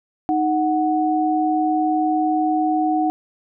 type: tone pair together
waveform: sine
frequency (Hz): 311.1 / 739.9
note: D#4 / F#5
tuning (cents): 0 / 0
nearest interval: octave + minor third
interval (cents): 1500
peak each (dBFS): -19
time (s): 0.29-3.1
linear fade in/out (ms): 0
effects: none